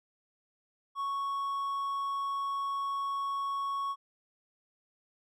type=tone; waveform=triangle; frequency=1108.7 Hz; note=C#6; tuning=in tune; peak=-29 dBFS; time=0.95-3.96 s; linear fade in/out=50 ms; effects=none